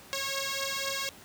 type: beating tone pair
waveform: 5% pulse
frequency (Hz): 544 / 548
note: C#5 / C#5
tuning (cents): -33 / -20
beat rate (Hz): 4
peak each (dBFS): -22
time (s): 0.13-1.09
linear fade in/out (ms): 0
effects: pink hiss -51 dBFS RMS until 1.24 s + high-pass 80 Hz 12 dB/octave